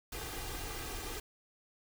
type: noise with comb filter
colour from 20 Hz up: pink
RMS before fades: -41 dBFS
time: 0.12-1.2 s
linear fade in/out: 5 ms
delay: 2.5 ms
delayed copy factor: +0.65
effects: none